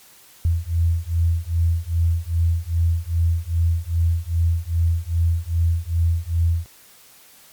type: beating tone pair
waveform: sine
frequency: 82.6 / 85.1 Hz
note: E2 / F2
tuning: +4 / -44 cents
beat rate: 2.5 Hz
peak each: -20 dBFS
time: 0.45-6.66 s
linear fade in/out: 0 ms
effects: white hiss -49 dBFS RMS until 7.52 s + MP3 96 kbps